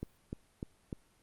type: click train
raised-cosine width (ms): 3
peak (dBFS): -25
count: 4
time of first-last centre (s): 0.03-0.928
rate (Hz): 3.34
effects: pink hiss -68 dBFS RMS until 1.22 s + Opus 32 kbps